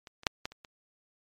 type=clicks; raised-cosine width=0.2 ms; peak=-29 / -30 / -6 / -16 / -30 / -29 dBFS; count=6; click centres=0.072 / 0.234 / 0.268 / 0.455 / 0.52 / 0.648 s; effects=MP3 96 kbps